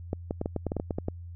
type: clicks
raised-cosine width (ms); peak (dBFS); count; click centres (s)
2; -16; 12; 0.131 / 0.309 / 0.414 / 0.459 / 0.563 / 0.667 / 0.719 / 0.767 / 0.799 / 0.908 / 0.985 / 1.084
effects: added 86 Hz sine -39 dBFS peak until 1.35 s